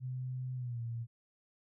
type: tone with pitch glide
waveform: sine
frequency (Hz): 127.8 to 116.52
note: C3 to A#2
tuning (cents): -40 to 0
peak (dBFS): -36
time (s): 0-1.07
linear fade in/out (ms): 50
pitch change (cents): -160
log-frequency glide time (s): 0.55-0.81
effects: none